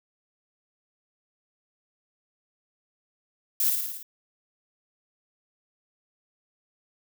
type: noise with echo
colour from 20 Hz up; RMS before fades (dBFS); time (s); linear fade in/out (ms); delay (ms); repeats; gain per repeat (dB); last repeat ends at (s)
violet; -24; 3.6-3.7; 2; 55; 6; -3; 4.03
effects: none